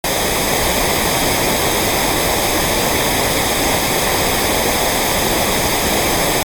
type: noise with comb filter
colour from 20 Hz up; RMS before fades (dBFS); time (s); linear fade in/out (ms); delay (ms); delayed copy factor
pink; -17; 0.04-6.43; 2; 0.7; -0.6
effects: AAC 64 kbps